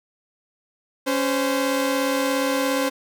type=tone pair together; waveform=sawtooth; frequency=277.2 / 517.3 Hz; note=C#4 / C5; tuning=0 / -20 cents; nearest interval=major seventh; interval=1080 cents; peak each=-19 dBFS; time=1.06-2.9 s; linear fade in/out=20 ms; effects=none